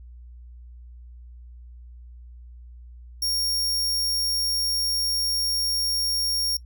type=tone; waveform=sawtooth; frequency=5550 Hz; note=F8; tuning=12 cents flat; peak=-20 dBFS; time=3.22-6.57 s; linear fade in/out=5 ms; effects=noise-tail reverb RT60 0.1 s tail -21 dB re dry + added 60 Hz sine -41 dBFS peak until 6.65 s